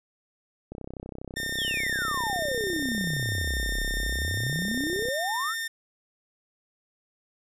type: click train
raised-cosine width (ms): 2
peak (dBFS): -24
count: 142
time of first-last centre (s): 0.72-5.085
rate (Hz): 32.3
type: tone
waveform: sawtooth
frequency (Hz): 1815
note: A#6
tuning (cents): -47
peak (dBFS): -26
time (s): 1.36-5.68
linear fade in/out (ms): 10
type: exponential two-way sweep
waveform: sine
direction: down then up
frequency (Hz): 3858 to 33.49 to 1446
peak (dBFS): -28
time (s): 1.54-5.55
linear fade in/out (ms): 50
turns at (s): 3.87
effects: resampled to 32000 Hz